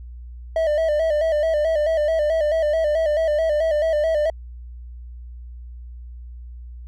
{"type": "tone with vibrato", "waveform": "triangle", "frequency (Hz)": 622.3, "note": "D#5", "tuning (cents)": 0, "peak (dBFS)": -15, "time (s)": [0.56, 4.3], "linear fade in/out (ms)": 2, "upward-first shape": "square", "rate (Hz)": 4.6, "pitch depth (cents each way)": 71, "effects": ["added 60 Hz sine -34 dBFS peak until 6.87 s"]}